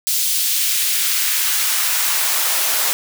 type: noise with high-pass filter sweep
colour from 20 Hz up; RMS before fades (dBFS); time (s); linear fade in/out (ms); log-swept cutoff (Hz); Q
white; -18; 0.07-2.93; 0; 4000 to 530; 0.91
effects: none